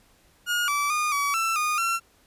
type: tone with pitch steps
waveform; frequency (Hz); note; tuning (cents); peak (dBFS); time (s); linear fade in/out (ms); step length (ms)
30% pulse; 1432 / 1156 / 1219 / 1139 / 1335 / 1226 / 1358; F6 / D6 / D#6 / C#6 / E6 / D#6 / F6; +43 / -28 / -36 / +47 / +22 / -26 / -49; -20; 0.46-2; 50; 220
effects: pink hiss -60 dBFS RMS until 2.26 s + resampled to 32000 Hz